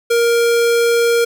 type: tone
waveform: square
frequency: 468.7 Hz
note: A#4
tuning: 9 cents sharp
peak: -12 dBFS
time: 0.1-1.25 s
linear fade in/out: 10 ms
effects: none